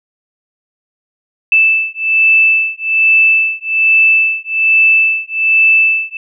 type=beating tone pair; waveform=sine; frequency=2637 / 2638.2 Hz; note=E7 / E7; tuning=0 / +1 cents; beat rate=1.2 Hz; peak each=-11 dBFS; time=1.52-6.17 s; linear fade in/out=2 ms; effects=none